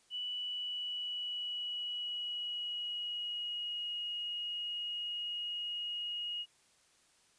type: tone with pitch glide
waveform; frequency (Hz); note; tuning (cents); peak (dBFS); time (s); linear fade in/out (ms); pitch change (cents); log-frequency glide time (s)
sine; 2960 to 2881; F#7 to F#7; 0 to -47; -36; 0.1-6.46; 50; -47; 0.33-4.02
effects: white hiss -68 dBFS RMS until 7.38 s + resampled to 22050 Hz